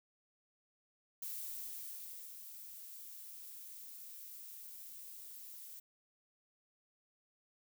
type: noise with ADSR envelope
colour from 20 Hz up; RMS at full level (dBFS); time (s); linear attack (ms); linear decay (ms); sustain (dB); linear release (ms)
violet; -43; 1.22-5.8; 4; 1100; -8; 8
effects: none